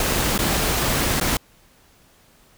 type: noise with dropouts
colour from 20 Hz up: pink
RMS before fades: -21 dBFS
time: 0-1.37 s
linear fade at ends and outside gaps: 2 ms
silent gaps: 0.379-0.389 / 1.2-1.211 s
effects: pink hiss -55 dBFS RMS until 2.57 s